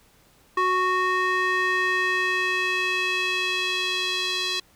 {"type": "tone with band-pass filter sweep", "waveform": "square", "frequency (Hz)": 369, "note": "F#4", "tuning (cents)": -5, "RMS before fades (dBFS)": -24, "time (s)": [0.57, 4.6], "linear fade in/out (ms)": 5, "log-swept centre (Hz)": [1300, 3900], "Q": 2.4, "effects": ["pink hiss -58 dBFS RMS until 4.75 s"]}